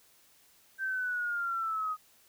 sine linear sweep, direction down, 1568 to 1244.5 Hz, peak -30 dBFS, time 0.78-1.97 s, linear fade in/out 50 ms, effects white hiss -63 dBFS RMS until 2.28 s

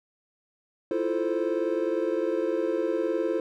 triangle chord, F major seventh, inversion third, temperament equal, 329.6 / 349.2 / 440 / 523.3 Hz, E4 / F4 / A4 / C5, 0 / 0 / 0 / 0 cents, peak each -28 dBFS, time 0.91-3.4 s, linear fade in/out 2 ms, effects none

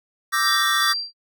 square chord, E half-diminished seventh, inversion third, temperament equal, 1174.7 / 1318.5 / 1568 / 1864.7 Hz, D6 / E6 / G6 / Bb6, 0 / 0 / 0 / 0 cents, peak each -24 / -27 / -26 / -24 dBFS, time 0.32-0.94 s, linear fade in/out 20 ms
sine tone with tremolo, 4718 Hz, D8, 7 cents sharp, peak -22 dBFS, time 0.38-1.15 s, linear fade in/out 50 ms, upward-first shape sine, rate 2.3 Hz, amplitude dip 100%
sine tone, 3470 Hz, A7, 25 cents flat, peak -24 dBFS, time 0.46-0.93 s, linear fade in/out 20 ms
effects none

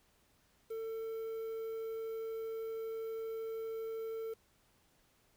triangle tone with quantisation, 447.9 Hz, A4, 31 cents sharp, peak -36 dBFS, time 0.7-4.34 s, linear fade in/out 10 ms, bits 10, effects pink hiss -71 dBFS RMS until 5.36 s

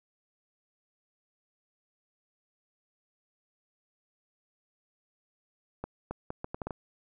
accelerating click train, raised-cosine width 1 ms, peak -21 dBFS, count 8, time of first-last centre 5.84-6.708 s, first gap 270 ms, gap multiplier 0.72, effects none

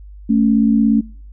sine tone pair together, 220 / 277.2 Hz, A3 / C#4, 0 / 0 cents, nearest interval major third, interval 400 cents, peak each -12 / -16 dBFS, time 0.29-1.01 s, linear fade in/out 10 ms, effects noise-tail reverb RT60 0.5 s tail -25 dB re dry + added 50 Hz sine -34 dBFS peak until 1.32 s

